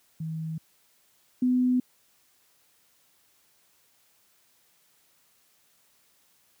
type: tone pair in turn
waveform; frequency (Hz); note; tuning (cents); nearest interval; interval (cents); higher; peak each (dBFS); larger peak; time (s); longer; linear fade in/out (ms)
sine; 160 / 251.1; D#3 / B3; +49 / +29; minor sixth; 780; second; -30 / -20; second; 0.2-0.58 / 1.42-1.8; neither; 5
effects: white hiss -65 dBFS RMS until 6.6 s + high-pass 60 Hz 12 dB/octave